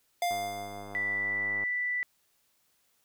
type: tone with exponential decay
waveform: square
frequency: 701 Hz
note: F5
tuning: 6 cents sharp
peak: -26 dBFS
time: 0.22-1.47 s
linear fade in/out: 2 ms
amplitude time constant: 270 ms
type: click train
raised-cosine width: 1 ms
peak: -30 dBFS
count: 135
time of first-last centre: 0.31-1.637 s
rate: 101 Hz
type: tone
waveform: sine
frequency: 1975.5 Hz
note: B6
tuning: in tune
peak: -28 dBFS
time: 0.95-2.03 s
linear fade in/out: 0 ms
effects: white hiss -71 dBFS RMS until 3.04 s